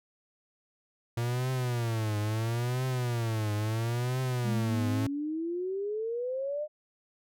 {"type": "tone with vibrato", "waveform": "45% pulse", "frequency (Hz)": 116.54, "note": "A#2", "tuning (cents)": 0, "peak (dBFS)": -28, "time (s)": [1.17, 5.07], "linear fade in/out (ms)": 5, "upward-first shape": "triangle", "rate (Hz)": 0.74, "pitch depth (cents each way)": 200}
{"type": "exponential sweep", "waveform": "sine", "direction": "up", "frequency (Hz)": [201.2, 614], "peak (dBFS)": -30, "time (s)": [4.43, 6.68], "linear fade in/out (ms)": 50}
{"effects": []}